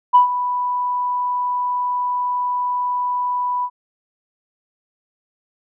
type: tone with ADSR envelope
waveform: sine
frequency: 987.8 Hz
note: B5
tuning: in tune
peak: -5 dBFS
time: 0.13-3.7 s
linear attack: 22 ms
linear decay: 120 ms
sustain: -13 dB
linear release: 60 ms
effects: tanh soft clip ceiling -1 dBFS